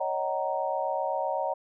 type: chord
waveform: sine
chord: D# minor seventh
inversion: third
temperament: equal with one note detuned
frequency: 554.4 / 622.3 / 754.7 / 932.3 Hz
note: C#5 / D#5 / F#5 / A#5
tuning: 0 / 0 / +34 / 0 cents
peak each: -32 dBFS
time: 0-1.54 s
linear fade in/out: 10 ms
effects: none